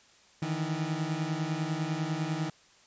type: beating tone pair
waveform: 30% pulse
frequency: 152.8 / 162.8 Hz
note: D#3 / E3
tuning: -31 / -21 cents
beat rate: 10 Hz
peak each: -30 / -30 dBFS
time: 0.42-2.5 s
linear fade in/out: 5 ms
effects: white hiss -60 dBFS RMS until 2.86 s + resampled to 16000 Hz